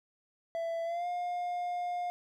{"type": "tone with pitch glide", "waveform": "triangle", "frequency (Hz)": [666, 709.7], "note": ["E5", "F5"], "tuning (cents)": [18, 28], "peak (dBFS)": -30, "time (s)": [0.55, 2.1], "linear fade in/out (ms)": 0, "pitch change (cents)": 110, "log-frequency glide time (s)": [0.84, 1.07], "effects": []}